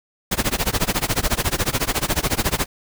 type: noise with tremolo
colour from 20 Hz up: pink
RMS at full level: -18 dBFS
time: 0.31-2.66 s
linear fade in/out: 10 ms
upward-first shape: sine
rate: 14 Hz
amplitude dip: 95%
effects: none